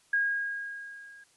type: tone with level ramp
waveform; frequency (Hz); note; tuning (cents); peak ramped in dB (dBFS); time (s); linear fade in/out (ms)
sine; 1633; G#6; -30; -22 to -49; 0.13-1.24; 5
effects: white hiss -64 dBFS RMS until 1.36 s + resampled to 24000 Hz